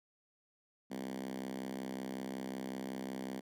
5% pulse tone with high-pass filter, 65.41 Hz, C2, in tune, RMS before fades -42 dBFS, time 0.9-3.41 s, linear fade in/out 20 ms, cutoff 220 Hz, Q 4.4, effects none

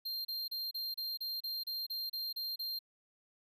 square tone bursts, 4186 Hz, C8, in tune, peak -37 dBFS, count 12, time 0.05-2.791 s, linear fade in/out 10 ms, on 200 ms, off 31 ms, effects none

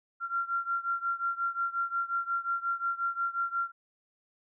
sine beating tone pair, 1374 / 1379.6 Hz, F6 / F6, -29 / -22 cents, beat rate 5.6 Hz, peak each -31 / -33 dBFS, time 0.2-3.72 s, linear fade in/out 50 ms, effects none

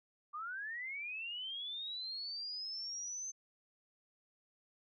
sine linear sweep, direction up, 1163 to 6272 Hz, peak -40 dBFS, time 0.33-3.32 s, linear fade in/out 20 ms, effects none

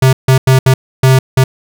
square tone bursts at uneven times, 131.3 Hz, C3, 6 cents sharp, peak -5 dBFS, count 6, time 0.02-0.13 / 0.28-0.38 / 0.47-0.59 / 0.66-0.74 / 1.03-1.19 / 1.37-1.44 s, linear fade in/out 5 ms, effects none

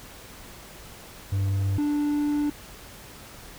triangle tone pair in turn, 98 / 293.7 Hz, G2 / D4, 0 / 0 cents, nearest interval octave + perfect fifth, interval 1900 cents, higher second, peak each -20 dBFS, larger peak neither, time 1.32-1.78 / 1.78-2.5 s, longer second, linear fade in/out 5 ms, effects added 54 Hz sine -54 dBFS peak until 3.58 s + pink hiss -45 dBFS RMS until 3.58 s

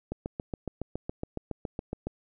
click train, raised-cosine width 2 ms, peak -19 dBFS, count 15, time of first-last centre 0.12-2.07 s, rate 7.18 Hz, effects none

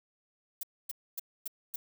violet noise bursts, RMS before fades -36 dBFS, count 5, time 0.61-1.76 s, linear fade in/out 5 ms, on 22 ms, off 260 ms, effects none

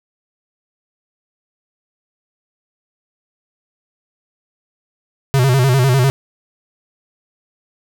square tone with vibrato, 130.6 Hz, C3, 3 cents flat, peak -11 dBFS, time 5.34-6.1 s, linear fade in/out 0 ms, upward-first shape square, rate 10 Hz, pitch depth 88 cents each way, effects none

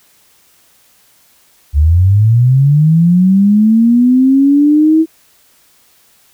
sine linear sweep, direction up, 69.2 to 324.4 Hz, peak -5 dBFS, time 1.73-5.06 s, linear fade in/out 50 ms, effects white hiss -50 dBFS RMS until 6.33 s

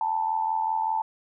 sine tone with amplitude modulation, 882 Hz, A5, 4 cents sharp, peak -20 dBFS, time 0.01-1.02 s, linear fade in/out 2 ms, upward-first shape sine, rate 85.2 Hz, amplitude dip 70%, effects none

